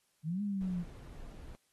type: exponential two-way sweep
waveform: sine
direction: up then down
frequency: 148 to 208.2 to 170.8 Hz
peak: -32 dBFS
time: 0.23-0.85 s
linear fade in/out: 50 ms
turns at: 0.42 s
type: noise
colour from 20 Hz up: brown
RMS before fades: -48 dBFS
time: 0.61-1.55 s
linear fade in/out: 0 ms
effects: white hiss -75 dBFS RMS until 1.72 s + AAC 32 kbps